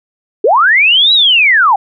sine linear two-way sweep, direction up then down, 370 to 3951 to 741 Hz, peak -5 dBFS, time 0.44-1.76 s, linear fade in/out 5 ms, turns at 1.13 s, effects none

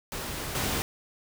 pink noise with level steps, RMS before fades -35 / -29 dBFS, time 0.12-0.82 s, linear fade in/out 0 ms, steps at 0.55 s, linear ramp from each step 2 ms, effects none

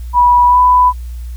sine tone with pitch glide, 977 to 995.2 Hz, B5 to B5, -19 to +13 cents, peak -5 dBFS, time 0.13-0.93 s, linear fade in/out 50 ms, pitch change +32 cents, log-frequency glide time 0.46-0.59 s, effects added 60 Hz sine -22 dBFS peak until 1.36 s + white hiss -47 dBFS RMS until 1.36 s

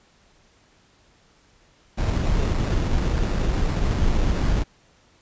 brown noise with sample-and-hold, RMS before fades -21 dBFS, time 1.97-4.64 s, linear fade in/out 20 ms, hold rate 3150 Hz, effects pink hiss -58 dBFS RMS until 5.21 s + resampled to 16000 Hz

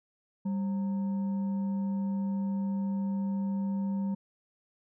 sine tone with frequency modulation, 196 Hz, G3, in tune, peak -28 dBFS, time 0.45-4.15 s, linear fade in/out 10 ms, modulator 726 Hz, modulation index 0.21, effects none

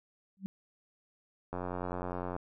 sine tone with exponential growth, 192.5 Hz, G3, 31 cents flat, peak -30 dBFS, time 0.37-0.46 s, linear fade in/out 0 ms, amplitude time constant 18 ms
click train, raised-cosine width 1 ms, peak -23 dBFS, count 76, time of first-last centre 1.53-2.364 s, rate 89.9 Hz
effects none

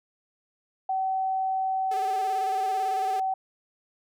sine tone, 762 Hz, G5, 49 cents flat, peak -24 dBFS, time 0.89-3.34 s, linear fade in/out 5 ms
sawtooth tone with vibrato, 415.3 Hz, G#4, in tune, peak -32 dBFS, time 1.91-3.2 s, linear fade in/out 5 ms, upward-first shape square, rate 18 Hz, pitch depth 69 cents each way
effects none

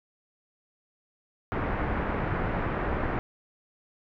pink low-pass noise, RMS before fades -29 dBFS, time 1.52-3.19 s, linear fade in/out 0 ms, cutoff 1900 Hz, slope 24 dB/octave, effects none

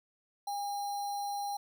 sine tone with sample-and-hold, 810 Hz, G#5, 43 cents flat, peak -33 dBFS, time 0.47-1.57 s, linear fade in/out 5 ms, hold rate 4900 Hz, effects none

